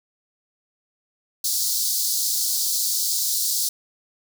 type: high-pass noise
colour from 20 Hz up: pink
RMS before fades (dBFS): -23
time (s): 1.44-3.69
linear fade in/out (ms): 5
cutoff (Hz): 4200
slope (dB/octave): 48
effects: none